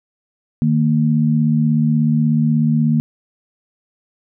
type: tone pair together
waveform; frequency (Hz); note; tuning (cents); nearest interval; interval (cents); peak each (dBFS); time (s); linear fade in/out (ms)
sine; 153.51 / 230; D#3 / A#3; -23 / -23; perfect fifth; 700; -15; 0.62-3; 0
effects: none